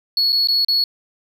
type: tone with dropouts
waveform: triangle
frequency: 4372 Hz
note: C#8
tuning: 25 cents flat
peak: -12 dBFS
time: 0.17-0.84 s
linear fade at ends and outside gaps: 2 ms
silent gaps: 0.322-0.327 / 0.473-0.485 / 0.648-0.684 s
effects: tanh soft clip ceiling -9 dBFS